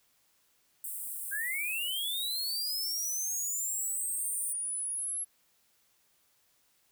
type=high-pass noise; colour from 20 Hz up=pink; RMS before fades=-39 dBFS; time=0.84-4.53 s; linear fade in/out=2 ms; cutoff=8000 Hz; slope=96 dB/octave
type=linear sweep; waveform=sine; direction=up; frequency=1568 to 11200 Hz; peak=-32 dBFS; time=1.31-5.25 s; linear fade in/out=20 ms
effects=white hiss -70 dBFS RMS until 6.91 s